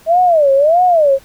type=tone with vibrato; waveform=sine; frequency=629 Hz; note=D#5; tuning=19 cents sharp; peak=-7 dBFS; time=0.06-1.19 s; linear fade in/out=50 ms; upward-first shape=sine; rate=1.6 Hz; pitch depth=260 cents each way; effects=pink hiss -45 dBFS RMS until 1.24 s